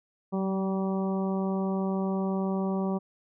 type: harmonic tone with a mistuned harmonic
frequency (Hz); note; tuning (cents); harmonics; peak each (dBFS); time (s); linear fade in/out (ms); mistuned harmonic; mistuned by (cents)
192.3; G3; -33; 1 / 2 / 3 / 4 / 5 / 6; -27 / -33 / -37 / -39 / -41 / -43; 0.32-2.99; 20; 1; -17
effects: none